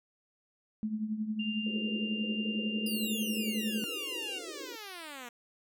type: tone with tremolo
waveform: sine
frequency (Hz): 215.7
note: A3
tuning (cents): -34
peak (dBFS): -28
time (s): 0.83-3.84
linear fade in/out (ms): 0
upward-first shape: triangle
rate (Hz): 11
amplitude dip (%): 75
type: tone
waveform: sine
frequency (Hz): 2794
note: F7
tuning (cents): 0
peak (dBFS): -36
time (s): 1.39-4.39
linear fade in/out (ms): 10
type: band-pass noise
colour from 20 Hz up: white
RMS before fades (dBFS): -45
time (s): 1.66-4.76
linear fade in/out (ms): 10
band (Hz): 290 to 520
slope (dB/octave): 96
type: exponential sweep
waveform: 5% pulse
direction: down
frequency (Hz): 4978 to 233.1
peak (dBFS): -31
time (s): 2.86-5.29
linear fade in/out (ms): 5
effects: none